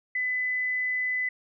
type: tone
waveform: sine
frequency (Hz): 2006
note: B6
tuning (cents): +26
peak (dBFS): -25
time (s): 0.15-1.29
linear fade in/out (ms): 5
effects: none